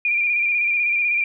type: tone with vibrato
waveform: sine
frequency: 2400 Hz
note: D7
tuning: 37 cents sharp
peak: -17 dBFS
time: 0.05-1.24 s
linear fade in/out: 2 ms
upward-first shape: square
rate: 16 Hz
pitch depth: 32 cents each way
effects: none